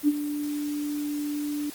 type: tone with ADSR envelope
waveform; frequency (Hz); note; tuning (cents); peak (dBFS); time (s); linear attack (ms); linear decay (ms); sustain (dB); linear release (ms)
sine; 293.7; D4; 0; -15; 0.03-1.7; 50; 38; -12; 3
effects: white hiss -43 dBFS RMS until 1.74 s + Opus 24 kbps